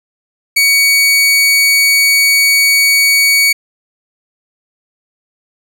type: tone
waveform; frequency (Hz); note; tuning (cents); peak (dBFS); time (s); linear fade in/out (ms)
sawtooth; 2250; C#7; +25; -4; 0.56-3.53; 10
effects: 7-bit